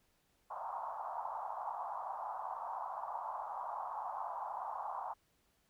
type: band-pass noise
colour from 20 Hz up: pink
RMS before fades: -42 dBFS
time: 0.5-5.14 s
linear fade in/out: 10 ms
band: 730 to 1100 Hz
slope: 48 dB/octave
effects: pink hiss -75 dBFS RMS until 5.69 s